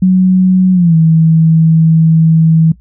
sine tone with pitch glide, 185.4 to 161.4 Hz, F#3 to E3, +4 to -36 cents, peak -4 dBFS, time 0.02-2.72 s, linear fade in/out 5 ms, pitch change -240 cents, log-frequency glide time 0.73-0.95 s, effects noise-tail reverb RT60 0.1 s tail -18 dB re dry + added 59 Hz sine -39 dBFS peak until 2.8 s

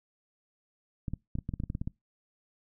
clicks, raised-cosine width 5 ms, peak -21 dBFS, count 12, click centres 1.082 / 1.136 / 1.354 / 1.387 / 1.491 / 1.538 / 1.601 / 1.637 / 1.701 / 1.751 / 1.815 / 1.875 s, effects noise-tail reverb RT60 0.2 s tail -24 dB re dry

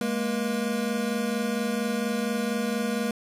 square tone cluster, 208.4 / 232.7 / 480.3 Hz, G#3 / A#3 / B4, +6 / -3 / -48 cents, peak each -30 / -30 / -32 dBFS, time 0.01-3.11 s, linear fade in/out 2 ms, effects resampled to 32000 Hz

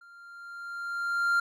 triangle tone with level ramp, 1392 Hz, F6, 6 cents flat, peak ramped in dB -49 to -19 dBFS, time 0.01-1.4 s, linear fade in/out 5 ms, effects none

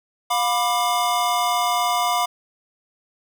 square chord, B diminished, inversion second, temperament just, 711.2 / 987.8 / 1185.3 Hz, F5 / B5 / D6, +31 / 0 / +16 cents, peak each -23 / -24 / -25 dBFS, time 0.3-2.26 s, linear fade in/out 10 ms, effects none

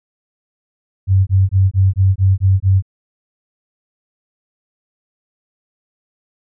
sine tone bursts, 95.8 Hz, G2, 39 cents flat, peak -8 dBFS, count 8, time 1.07-2.824 s, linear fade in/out 50 ms, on 200 ms, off 22 ms, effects none

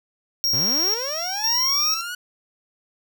square tone with tremolo, 5588 Hz, F8, in tune, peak -19 dBFS, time 0.44-2.01 s, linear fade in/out 0 ms, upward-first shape square, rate 1 Hz, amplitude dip 60%
sawtooth linear sweep, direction up, 91 to 1480 Hz, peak -25 dBFS, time 0.53-2.15 s, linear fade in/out 5 ms
effects none

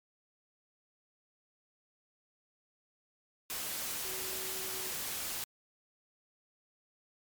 sine tone in noise, 376.8 Hz, F#4, 32 cents sharp, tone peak -47 dBFS, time 4.05-4.9 s, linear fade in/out 0 ms, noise white, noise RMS -38 dBFS, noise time 3.5-5.44 s, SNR -12 dB, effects MP3 96 kbps

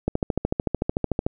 click train, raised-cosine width 2 ms, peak -8 dBFS, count 17, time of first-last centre 0.08-1.265 s, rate 13.5 Hz, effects none

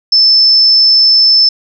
sine tone, 5274 Hz, E8, in tune, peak -4 dBFS, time 0.12-1.49 s, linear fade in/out 5 ms, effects none

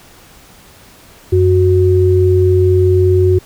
sine tone pair together, 92.5 / 367.9 Hz, F#2 / F#4, 0 / -10 cents, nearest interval 2 octaves, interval 2390 cents, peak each -10 dBFS, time 1.32-3.39 s, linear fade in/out 10 ms, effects pink hiss -42 dBFS RMS until 3.45 s

